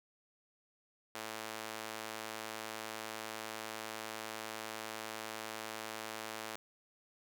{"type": "tone with high-pass filter", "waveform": "sawtooth", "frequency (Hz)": 110, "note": "A2", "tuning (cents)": 0, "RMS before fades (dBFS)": -44, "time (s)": [1.15, 6.56], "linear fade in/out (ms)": 0, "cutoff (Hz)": 560, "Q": 0.53, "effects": []}